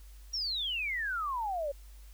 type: exponential sweep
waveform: sine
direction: down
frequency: 5700 to 545 Hz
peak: -31 dBFS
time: 0.33-1.72 s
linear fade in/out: 10 ms
effects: added 50 Hz sine -48 dBFS peak until 2.13 s + white hiss -62 dBFS RMS until 2.13 s